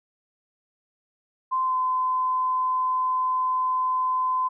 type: tone with pitch glide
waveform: sine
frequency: 1037 to 1023.3 Hz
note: C6 to C6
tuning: -16 to -39 cents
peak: -21 dBFS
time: 1.51-4.49 s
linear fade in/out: 20 ms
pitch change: -23 cents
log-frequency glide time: 1.63-1.76 s
effects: none